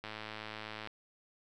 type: click train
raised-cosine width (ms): 0.3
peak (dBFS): -26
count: 91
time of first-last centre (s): 0.04-0.873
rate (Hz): 108
effects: none